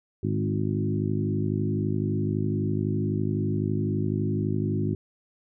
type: harmonic tone with a mistuned harmonic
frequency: 51.91 Hz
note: G#1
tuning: in tune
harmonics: 2 / 3 / 4 / 5 / 6 / 7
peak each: -28 / -30 / -31 / -32 / -33 / -33 dBFS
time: 0.23-4.95 s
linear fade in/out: 5 ms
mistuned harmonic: 3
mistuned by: -26 cents
effects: none